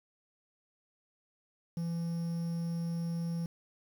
triangle tone with quantisation, 168.2 Hz, E3, 35 cents sharp, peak -30 dBFS, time 1.77-3.46 s, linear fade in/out 2 ms, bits 9, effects none

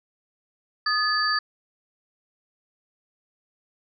sine tone cluster, 1239 / 1720 / 4619 Hz, D#6 / A6 / D8, -8 / -40 / -30 cents, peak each -25 dBFS, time 0.86-1.39 s, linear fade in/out 5 ms, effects none

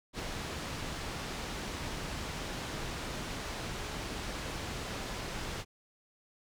pink low-pass noise, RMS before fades -39 dBFS, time 0.13-5.65 s, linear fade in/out 50 ms, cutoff 6400 Hz, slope 12 dB/octave, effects none

